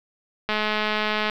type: click train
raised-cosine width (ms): 0.3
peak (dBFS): -8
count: 173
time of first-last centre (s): 0.49-1.298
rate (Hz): 213
effects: low-pass 5000 Hz 12 dB/octave + 8-bit